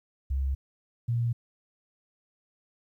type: tone pair in turn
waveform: sine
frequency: 67.4 / 118.2 Hz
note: C#2 / A#2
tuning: -48 / +24 cents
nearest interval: minor seventh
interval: 972 cents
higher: second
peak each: -25 / -24 dBFS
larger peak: second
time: 0.3-0.55 / 1.08-1.33 s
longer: neither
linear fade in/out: 10 ms
effects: 11-bit